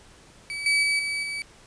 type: tone with level steps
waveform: 35% pulse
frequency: 2288 Hz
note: D7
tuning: 46 cents flat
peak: -28 / -17 / -19 / -24 / -27 dBFS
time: 0.5-1.42 s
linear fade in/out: 0 ms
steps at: 0.66 / 0.83 / 0.99 / 1.23 s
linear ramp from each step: 2 ms
effects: pink hiss -52 dBFS RMS until 1.66 s + resampled to 22050 Hz